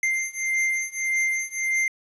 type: beating tone pair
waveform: square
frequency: 2093 / 2094.7 Hz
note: C7 / C7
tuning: 0 / +1 cents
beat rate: 1.7 Hz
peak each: -27 / -26 dBFS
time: 0.03-1.88 s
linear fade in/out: 2 ms
effects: resampled to 22050 Hz + 10-bit